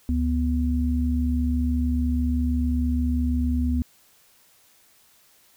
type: tone pair together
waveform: sine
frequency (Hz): 72.47 / 246.3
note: D2 / B3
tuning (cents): -22 / -5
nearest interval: octave + major sixth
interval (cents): 2117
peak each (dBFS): -22 / -24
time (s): 0.09-3.82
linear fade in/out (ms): 0
effects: white hiss -58 dBFS RMS until 5.56 s